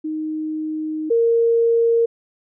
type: tone pair in turn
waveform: sine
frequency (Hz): 311.1 / 462.9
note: D#4 / A#4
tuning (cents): 0 / -12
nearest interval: perfect fifth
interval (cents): 688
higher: second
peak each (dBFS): -22 / -13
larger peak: second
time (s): 0.04-1.1 / 1.1-2.06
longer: first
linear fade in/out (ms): 10
effects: none